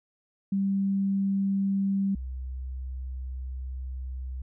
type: tone pair in turn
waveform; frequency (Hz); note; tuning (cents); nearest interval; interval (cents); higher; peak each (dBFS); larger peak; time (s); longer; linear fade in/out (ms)
sine; 196 / 64.36; G3 / C2; 0 / -28; octave + perfect fifth; 1928; first; -23 / -32; first; 0.52-2.15 / 2.15-4.42; second; 5
effects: none